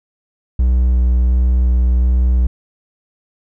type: tone with vibrato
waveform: triangle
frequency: 61.74 Hz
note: B1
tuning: in tune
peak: -8 dBFS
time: 0.59-2.47 s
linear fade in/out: 5 ms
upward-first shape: square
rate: 1.4 Hz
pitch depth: 10 cents each way
effects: none